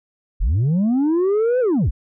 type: linear two-way sweep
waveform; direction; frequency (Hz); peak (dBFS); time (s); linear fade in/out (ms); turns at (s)
sine; up then down; 32.7 to 517 to 32.7; -12; 0.4-1.91; 20; 1.6
effects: tanh soft clip ceiling -14 dBFS